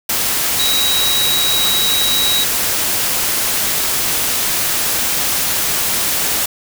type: tone in noise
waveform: sine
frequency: 3849 Hz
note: B7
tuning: 45 cents flat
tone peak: -15 dBFS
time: 0.59-2.44 s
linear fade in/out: 5 ms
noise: white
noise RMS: -17 dBFS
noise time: 0.09-6.46 s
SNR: -1 dB
effects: none